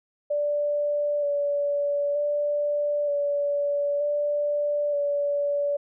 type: tone with vibrato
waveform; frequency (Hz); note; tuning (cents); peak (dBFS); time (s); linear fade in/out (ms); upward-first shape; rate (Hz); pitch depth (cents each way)
sine; 580; D5; -22; -22; 0.3-5.77; 10; square; 0.54; 16
effects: none